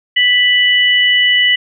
sine tone pair together, 1974.3 / 2960 Hz, B6 / F#7, -1 / 0 cents, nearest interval perfect fifth, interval 701 cents, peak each -11 dBFS, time 0.16-1.56 s, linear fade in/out 10 ms, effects none

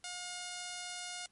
5% pulse tone, 716 Hz, F5, 43 cents sharp, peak -29 dBFS, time 0.04-1.26 s, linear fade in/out 2 ms, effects pink hiss -72 dBFS RMS until 1.31 s + MP3 48 kbps

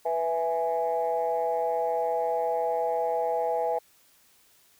sine chord, E major, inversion second, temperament equal, 493.9 / 659.3 / 830.6 Hz, B4 / E5 / G#5, 0 / 0 / 0 cents, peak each -28 dBFS, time 0.05-3.79 s, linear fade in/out 10 ms, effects tanh soft clip ceiling -17 dBFS + white hiss -61 dBFS RMS until 4.79 s

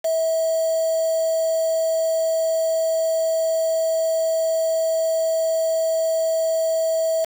sine tone with quantisation, 649 Hz, E5, 27 cents flat, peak -18 dBFS, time 0.04-7.25 s, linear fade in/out 10 ms, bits 5, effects none

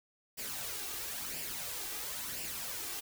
white noise with flanger, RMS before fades -40 dBFS, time 0.37-3.01 s, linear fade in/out 20 ms, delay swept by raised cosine 0.39 to 2.59 ms, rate 0.98 Hz, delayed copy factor +0.55, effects none

